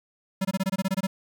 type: tone bursts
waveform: square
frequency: 191.5 Hz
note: G3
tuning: 40 cents flat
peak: -23 dBFS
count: 11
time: 0.41-1.07 s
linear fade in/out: 10 ms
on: 40 ms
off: 22 ms
effects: 9-bit